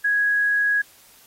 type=tone; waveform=sine; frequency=1661.2 Hz; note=G#6; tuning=in tune; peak=-17 dBFS; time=0.04-0.82 s; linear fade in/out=10 ms; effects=white hiss -52 dBFS RMS until 1.26 s + AAC 48 kbps